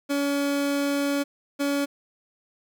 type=tone pair in turn; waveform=30% pulse; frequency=282.9 / 282.9 Hz; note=C#4 / C#4; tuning=+35 / +35 cents; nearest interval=unison; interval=0 cents; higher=neither; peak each=-20 dBFS; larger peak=neither; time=0.09-1.24 / 1.59-1.86 s; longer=first; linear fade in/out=20 ms; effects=none